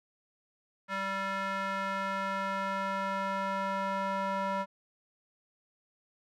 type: tone with band-pass filter sweep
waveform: square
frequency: 194.4 Hz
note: G3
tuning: 14 cents flat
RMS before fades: -33 dBFS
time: 0.88-4.66 s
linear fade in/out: 50 ms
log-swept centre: 1500 to 1000 Hz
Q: 1.8
effects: none